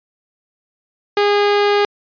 sawtooth tone, 409.4 Hz, G#4, 25 cents flat, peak -8 dBFS, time 1.17-1.85 s, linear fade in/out 2 ms, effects resampled to 11025 Hz

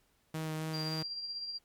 sawtooth tone with vibrato, 157.5 Hz, D#3, 21 cents sharp, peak -31 dBFS, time 0.34-1.03 s, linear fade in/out 5 ms, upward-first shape sine, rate 3.7 Hz, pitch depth 13 cents each way
sine tone with tremolo, 4748 Hz, D8, 18 cents sharp, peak -35 dBFS, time 0.73-1.59 s, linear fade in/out 20 ms, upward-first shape triangle, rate 16 Hz, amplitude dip 50%
effects pink hiss -72 dBFS RMS until 1.64 s + MP3 96 kbps

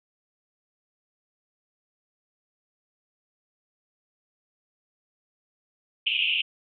white band-pass noise, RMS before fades -25 dBFS, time 6.06-6.42 s, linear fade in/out 10 ms, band 2500 to 3100 Hz, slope 96 dB/octave, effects none

